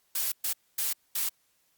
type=noise bursts at uneven times; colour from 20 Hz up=blue; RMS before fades=-29 dBFS; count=4; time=0.15-0.32 / 0.44-0.53 / 0.78-0.93 / 1.15-1.29 s; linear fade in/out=5 ms; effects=white hiss -70 dBFS RMS until 1.77 s + Opus 48 kbps